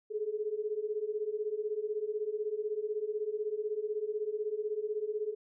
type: beating tone pair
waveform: sine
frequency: 415.3 / 431.3 Hz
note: G#4 / A4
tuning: 0 / -35 cents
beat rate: 16 Hz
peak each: -36 / -34 dBFS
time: 0.1-5.35 s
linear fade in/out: 20 ms
effects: none